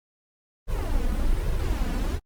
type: noise with flanger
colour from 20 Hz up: brown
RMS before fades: -24 dBFS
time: 0.67-2.2 s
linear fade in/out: 50 ms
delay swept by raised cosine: 1.9 to 4.1 ms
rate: 1.2 Hz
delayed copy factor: +0.85
effects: Opus 24 kbps